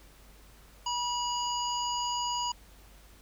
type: harmonic tone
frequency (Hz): 969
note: B5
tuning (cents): -33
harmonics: 1 / 3 / 5 / 7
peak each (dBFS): -31 / -36 / -38 / -39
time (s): 0.86-2.52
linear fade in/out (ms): 5
effects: added 50 Hz sine -54 dBFS peak until 3.21 s + pink hiss -58 dBFS RMS until 3.21 s